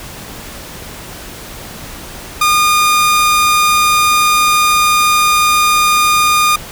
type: tone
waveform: sawtooth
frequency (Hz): 1218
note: D#6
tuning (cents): -37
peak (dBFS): -5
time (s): 2.41-6.56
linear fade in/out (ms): 5
effects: pink hiss -30 dBFS RMS until 6.71 s